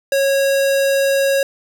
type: tone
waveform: square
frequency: 549 Hz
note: C#5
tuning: 17 cents flat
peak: -14 dBFS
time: 0.12-1.43 s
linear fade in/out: 2 ms
effects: none